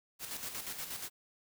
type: noise with tremolo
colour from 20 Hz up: white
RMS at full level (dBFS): -40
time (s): 0.19-1.1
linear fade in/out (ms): 50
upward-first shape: square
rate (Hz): 8.4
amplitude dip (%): 50
effects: none